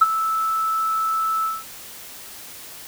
sine tone with ADSR envelope, 1313 Hz, E6, 7 cents flat, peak -6 dBFS, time 0.01-1.64 s, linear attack 10 ms, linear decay 28 ms, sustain -13 dB, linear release 200 ms, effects tanh soft clip ceiling -2 dBFS + white hiss -39 dBFS RMS until 2.87 s

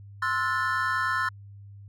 triangle chord, F# half-diminished seventh, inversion second, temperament equal with one note detuned, 1046.5 / 1318.5 / 1447.8 / 1760 Hz, C6 / E6 / F#6 / A6, 0 / 0 / -38 / 0 cents, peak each -28 dBFS, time 0.22-1.29 s, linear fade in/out 5 ms, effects added 100 Hz sine -43 dBFS peak until 1.88 s

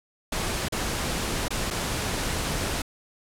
pink noise with dropouts, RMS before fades -28 dBFS, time 0.32-2.82 s, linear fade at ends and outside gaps 5 ms, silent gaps 0.685-0.722 / 1.483-1.505 / 1.704-1.708 s, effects low-pass 11000 Hz 12 dB/octave

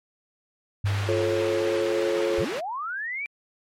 sine tone with exponential decay, 100.4 Hz, G2, 42 cents sharp, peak -20 dBFS, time 0.84-2.36 s, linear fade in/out 5 ms, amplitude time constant 330 ms
white band-pass noise, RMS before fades -35 dBFS, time 0.85-2.61 s, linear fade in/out 20 ms, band 180 to 2500 Hz, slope 12 dB/octave
sine chord, F augmented, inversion none, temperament just, 349.2 / 436.5 / 545.7 Hz, F4 / A4 / C#5, 0 / -14 / -27 cents, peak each -26 dBFS, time 1.08-2.45 s, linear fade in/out 10 ms
sine linear sweep, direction up, 41.75 to 2371 Hz, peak -28 dBFS, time 2.38-3.26 s, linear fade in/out 0 ms
effects MP3 64 kbps

